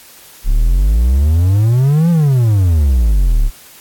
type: exponential two-way sweep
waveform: triangle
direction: up then down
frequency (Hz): 32.7 to 174.3 to 32.7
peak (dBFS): -6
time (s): 0.44-3.51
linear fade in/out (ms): 50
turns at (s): 2.1
effects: white hiss -40 dBFS RMS until 3.8 s + AAC 64 kbps